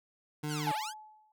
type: tone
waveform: 25% pulse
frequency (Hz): 150.1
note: D3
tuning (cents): +38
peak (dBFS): -30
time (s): 0.43-0.72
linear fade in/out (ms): 10
type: linear two-way sweep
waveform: 10% pulse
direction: down then up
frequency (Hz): 1708 to 540 to 1708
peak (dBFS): -30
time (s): 0.47-0.94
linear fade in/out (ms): 50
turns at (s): 0.73
type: tone with exponential decay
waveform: sine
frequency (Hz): 859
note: A5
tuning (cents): -42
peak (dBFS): -27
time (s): 0.67-1.32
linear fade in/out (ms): 2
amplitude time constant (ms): 140
effects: none